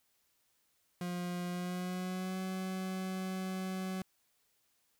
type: tone with pitch glide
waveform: 40% pulse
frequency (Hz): 177.3 to 187.63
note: F3 to F#3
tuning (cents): +26 to +24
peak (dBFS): -35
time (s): 1.01-4.02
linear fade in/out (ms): 2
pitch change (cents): +98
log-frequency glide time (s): 1.49-2.4
effects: white hiss -75 dBFS RMS until 4.99 s